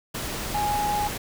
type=tone in noise; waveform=sine; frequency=830.6 Hz; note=G#5; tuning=in tune; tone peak=-23 dBFS; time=0.54-1.08 s; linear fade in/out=10 ms; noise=pink; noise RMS=-31 dBFS; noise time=0.14-1.18 s; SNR=+5 dB; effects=none